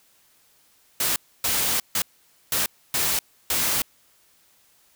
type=noise bursts at uneven times; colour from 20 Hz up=white; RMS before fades=-23 dBFS; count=6; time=1-1.16 / 1.44-1.8 / 1.95-2.02 / 2.52-2.66 / 2.94-3.19 / 3.5-3.82 s; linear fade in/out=2 ms; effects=white hiss -60 dBFS RMS until 4.95 s